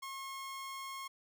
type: tone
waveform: sawtooth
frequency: 1080 Hz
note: C#6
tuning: 45 cents flat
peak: -38 dBFS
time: 0.02-1.08 s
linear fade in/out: 10 ms
effects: none